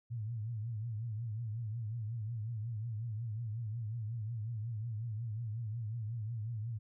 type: tone with vibrato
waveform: sine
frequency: 112 Hz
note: A2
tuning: 31 cents sharp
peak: -36 dBFS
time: 0.1-6.79 s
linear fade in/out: 20 ms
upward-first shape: triangle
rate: 5.5 Hz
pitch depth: 150 cents each way
effects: none